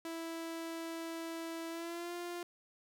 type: tone with pitch glide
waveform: sawtooth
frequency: 329.6 to 349 Hz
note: E4 to F4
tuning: 0 to -1 cents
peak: -36 dBFS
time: 0.05-2.43 s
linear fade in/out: 2 ms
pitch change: +99 cents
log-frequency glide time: 1.69-2.13 s
effects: none